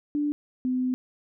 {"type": "tone pair in turn", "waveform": "sine", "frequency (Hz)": [293.7, 254.2], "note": ["D4", "C4"], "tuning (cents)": [0, -50], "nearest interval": "minor third", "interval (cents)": 250, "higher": "first", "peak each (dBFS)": -23, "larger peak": "neither", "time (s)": [[0.15, 0.32], [0.65, 0.94]], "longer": "second", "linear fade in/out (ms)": 0, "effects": []}